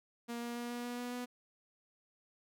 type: tone with pitch steps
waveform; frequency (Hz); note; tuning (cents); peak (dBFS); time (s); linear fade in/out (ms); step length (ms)
sawtooth; 236.1 / 237.7 / 239.4 / 241.1 / 242.7 / 244.4 / 246.1; A#3 / A#3 / A#3 / B3 / B3 / B3 / B3; +22 / +34 / +46 / -41 / -30 / -18 / -6; -35; 0.28-1.26; 20; 140
effects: none